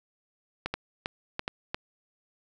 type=clicks; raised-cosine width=0.3 ms; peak=-14 dBFS; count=6; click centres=0.66 / 0.74 / 1.059 / 1.394 / 1.479 / 1.745 s; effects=none